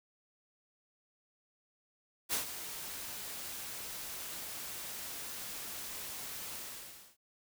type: noise with ADSR envelope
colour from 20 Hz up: white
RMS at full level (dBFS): -32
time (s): 2.29-7.17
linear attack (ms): 41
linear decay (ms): 120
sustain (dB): -11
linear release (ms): 620
effects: none